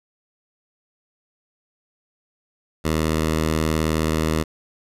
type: tone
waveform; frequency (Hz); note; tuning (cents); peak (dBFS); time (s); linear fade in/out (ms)
10% pulse; 78.9; D#2; +25; -11; 2.84-4.44; 20
effects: resampled to 32000 Hz + 8-bit